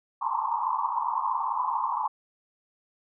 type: band-pass noise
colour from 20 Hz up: white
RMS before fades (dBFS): -28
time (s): 0.21-2.08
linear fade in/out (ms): 10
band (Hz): 860 to 1100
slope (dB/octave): 96
effects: none